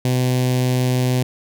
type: tone with notch filter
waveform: sawtooth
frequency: 126.6 Hz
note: B2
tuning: 43 cents sharp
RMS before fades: -18 dBFS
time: 0.05-1.23 s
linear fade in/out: 2 ms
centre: 1300 Hz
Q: 0.94
effects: none